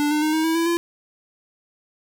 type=tone with pitch steps; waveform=square; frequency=293.7 / 301.1 / 308.7 / 316.4 / 324.4 / 332.5 / 340.9 Hz; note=D4 / D4 / D#4 / D#4 / E4 / E4 / F4; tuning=0 / +43 / -14 / +29 / -28 / +15 / -42 cents; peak=-19 dBFS; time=0-0.77 s; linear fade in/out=0 ms; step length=110 ms; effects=none